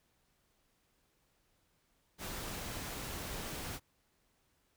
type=noise; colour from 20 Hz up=pink; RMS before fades=-42 dBFS; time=2.18-3.8 s; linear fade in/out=50 ms; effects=pink hiss -75 dBFS RMS until 4.76 s